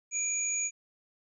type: tone pair together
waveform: sine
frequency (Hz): 2396 / 6777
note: D7 / G#8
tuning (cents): +34 / +34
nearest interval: octave + tritone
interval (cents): 1800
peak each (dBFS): -36 / -29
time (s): 0.11-0.71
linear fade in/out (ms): 50
effects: none